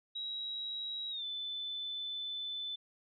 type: tone with pitch glide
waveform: sine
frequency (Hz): 3853 to 3513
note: B7 to A7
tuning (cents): -44 to -3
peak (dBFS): -37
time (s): 0.15-2.76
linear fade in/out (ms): 10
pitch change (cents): -159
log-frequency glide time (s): 1.1-1.24
effects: none